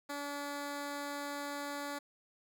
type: tone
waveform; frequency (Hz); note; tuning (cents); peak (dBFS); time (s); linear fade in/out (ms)
10% pulse; 286.6; D4; -42; -30; 0.09-1.99; 10
effects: none